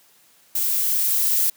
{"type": "noise with level ramp", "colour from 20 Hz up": "violet", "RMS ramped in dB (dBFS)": [-22, -19], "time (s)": [0.55, 1.5], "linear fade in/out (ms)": 5, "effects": ["white hiss -56 dBFS RMS until 1.56 s", "high-pass 100 Hz 12 dB/octave"]}